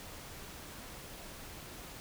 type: silence
effects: pink hiss -48 dBFS RMS until 2 s